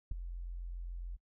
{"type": "tone with ADSR envelope", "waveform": "sine", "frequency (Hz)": 43.57, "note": "F1", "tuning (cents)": -3, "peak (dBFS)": -28, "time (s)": [0.11, 1.17], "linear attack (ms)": 6, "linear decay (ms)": 7, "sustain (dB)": -11, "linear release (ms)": 23, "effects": ["noise-tail reverb RT60 0.1 s tail -24 dB re dry"]}